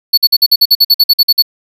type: tone bursts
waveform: square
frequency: 4434 Hz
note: C#8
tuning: in tune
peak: -4 dBFS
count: 14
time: 0.13-1.424 s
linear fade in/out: 10 ms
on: 46 ms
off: 50 ms
effects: none